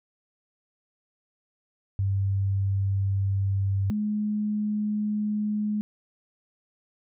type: tone pair in turn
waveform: sine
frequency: 98 / 210.4 Hz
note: G2 / G#3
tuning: 0 / +23 cents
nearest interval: octave + minor second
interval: 1323 cents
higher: second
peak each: -22 / -24 dBFS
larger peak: first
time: 1.99-3.9 / 3.9-5.81 s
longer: neither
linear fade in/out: 0 ms
effects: none